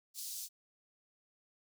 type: high-pass noise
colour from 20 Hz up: pink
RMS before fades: -43 dBFS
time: 0.14-0.49 s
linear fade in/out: 50 ms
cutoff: 4600 Hz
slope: 24 dB/octave
effects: none